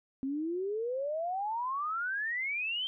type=exponential sweep; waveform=sine; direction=up; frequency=261.6 to 3178 Hz; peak=-31 dBFS; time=0.23-2.87 s; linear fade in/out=0 ms; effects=none